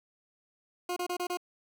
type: tone bursts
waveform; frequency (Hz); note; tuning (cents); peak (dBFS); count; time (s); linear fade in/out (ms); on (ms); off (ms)
20% pulse; 356.3; F4; +35; -26; 5; 0.89-1.372; 5; 74; 28
effects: none